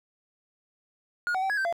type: tone with pitch steps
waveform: triangle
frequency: 1435 / 752 / 771 / 1670 / 1559 / 683 Hz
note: F6 / F#5 / G5 / G#6 / G6 / F5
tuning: +47 / +28 / -29 / +9 / -10 / -39 cents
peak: -23 dBFS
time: 1.27-1.726 s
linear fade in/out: 0 ms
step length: 76 ms
effects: none